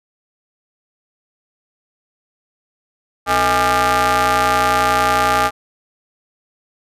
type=ring-modulated tone; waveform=sawtooth; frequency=189.1 Hz; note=F#3; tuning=38 cents sharp; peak=-6 dBFS; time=3.26-5.51 s; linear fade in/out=50 ms; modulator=1010 Hz; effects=resampled to 32000 Hz